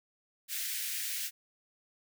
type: high-pass noise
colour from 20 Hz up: white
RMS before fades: -36 dBFS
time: 0.48-1.31 s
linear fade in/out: 50 ms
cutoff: 1600 Hz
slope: 48 dB/octave
effects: none